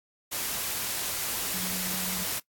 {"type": "tone in noise", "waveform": "sine", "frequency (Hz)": 183.6, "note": "F#3", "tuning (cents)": -13, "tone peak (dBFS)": -37, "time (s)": [1.53, 2.25], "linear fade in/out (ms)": 20, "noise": "white", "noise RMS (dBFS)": -31, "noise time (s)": [0.31, 2.4], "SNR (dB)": -9, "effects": ["noise-tail reverb RT60 0.1 s tail -21 dB re dry", "AAC 64 kbps"]}